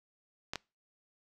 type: clicks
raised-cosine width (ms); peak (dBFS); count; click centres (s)
0.2; -18; 2; 0.535 / 0.557
effects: noise-tail reverb RT60 0.3 s tail -25 dB re dry